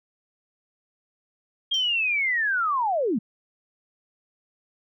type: linear sweep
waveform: sine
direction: down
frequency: 3245 to 185 Hz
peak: -21 dBFS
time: 1.71-3.19 s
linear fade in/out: 10 ms
type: tone with exponential decay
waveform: triangle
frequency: 5650 Hz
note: F8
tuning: 19 cents sharp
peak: -31 dBFS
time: 1.74-1.95 s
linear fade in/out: 2 ms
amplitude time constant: 44 ms
effects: none